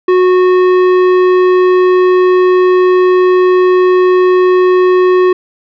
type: tone with tanh clipping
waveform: sine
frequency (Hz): 366.4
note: F#4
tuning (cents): -17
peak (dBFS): -7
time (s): 0.08-5.33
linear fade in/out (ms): 5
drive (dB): 13
effects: none